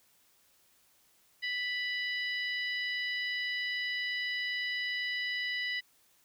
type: harmonic tone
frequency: 987.8 Hz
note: B5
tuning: in tune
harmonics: 2 / 3 / 4 / 5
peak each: -33 / -39 / -43 / -44 dBFS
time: 1.42-5.81 s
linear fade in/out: 20 ms
effects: white hiss -67 dBFS RMS until 6.24 s